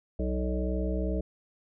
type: harmonic tone with a mistuned harmonic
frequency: 62.5 Hz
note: B1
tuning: 21 cents sharp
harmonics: 1 / 3 / 5 / 7 / 9 / 10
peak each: -29 / -34 / -36 / -37 / -39 / -39 dBFS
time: 0.19-1.21 s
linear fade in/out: 5 ms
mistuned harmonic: 5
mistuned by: +21 cents
effects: none